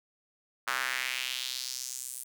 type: tone with high-pass filter sweep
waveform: square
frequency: 64 Hz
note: C2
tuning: 38 cents flat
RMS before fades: -35 dBFS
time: 0.67-2.24 s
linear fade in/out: 10 ms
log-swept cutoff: 1300 to 10000 Hz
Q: 2.3
effects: none